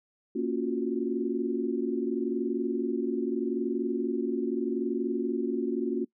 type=chord; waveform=sine; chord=Gb major seventh; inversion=first; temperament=equal; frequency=233.1 / 277.2 / 349.2 / 370 Hz; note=Bb3 / Db4 / F4 / Gb4; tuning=0 / 0 / 0 / 0 cents; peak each=-32 dBFS; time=0.35-6.05 s; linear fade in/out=10 ms; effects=noise-tail reverb RT60 0.1 s tail -22 dB re dry